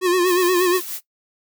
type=tone with vibrato; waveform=square; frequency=360 Hz; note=F#4; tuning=47 cents flat; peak=-15 dBFS; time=0.01-0.81 s; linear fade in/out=50 ms; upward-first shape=sine; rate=8.4 Hz; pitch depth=63 cents each way
type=noise with tremolo; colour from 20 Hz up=blue; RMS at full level=-28 dBFS; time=0.24-1.01 s; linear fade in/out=50 ms; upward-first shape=sine; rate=6.1 Hz; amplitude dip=45%
effects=noise-tail reverb RT60 0.1 s tail -17 dB re dry